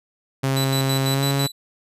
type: tone with pitch glide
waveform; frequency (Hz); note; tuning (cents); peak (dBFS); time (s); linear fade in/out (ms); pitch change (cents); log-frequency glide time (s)
sawtooth; 134.6 to 138.54; C3 to C#3; +49 to -1; -15; 0.43-1.47; 10; +50; 1.1-1.24
type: tone with tremolo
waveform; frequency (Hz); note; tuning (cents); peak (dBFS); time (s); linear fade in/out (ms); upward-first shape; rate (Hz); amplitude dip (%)
sawtooth; 3966; B7; +7; -21; 0.56-1.52; 10; square; 6; 70
effects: resampled to 32000 Hz